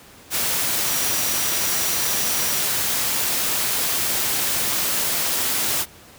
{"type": "tone in noise", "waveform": "sine", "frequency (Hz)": 5800, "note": "F#8", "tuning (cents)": -35, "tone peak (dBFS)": -30, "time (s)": [0.83, 2.64], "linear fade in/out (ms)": 50, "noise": "white", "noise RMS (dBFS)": -22, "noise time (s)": [0.3, 5.86], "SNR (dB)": -11, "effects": ["pink hiss -46 dBFS RMS until 6.18 s", "high-pass 60 Hz 12 dB/octave"]}